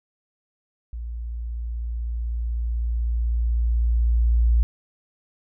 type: tone with level ramp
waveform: sine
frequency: 58 Hz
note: A#1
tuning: 8 cents flat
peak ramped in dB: -29 to -14 dBFS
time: 0.93-4.63 s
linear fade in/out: 0 ms
effects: none